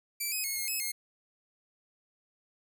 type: tone with pitch steps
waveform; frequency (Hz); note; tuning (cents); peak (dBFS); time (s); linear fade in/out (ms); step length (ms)
5% pulse; 2329 / 2524 / 2177 / 2138 / 2572 / 2137; D7 / D#7 / C#7 / C7 / E7 / C7; -15 / +24 / -32 / +37 / -43 / +36; -22; 0.2-0.92; 10; 120
effects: none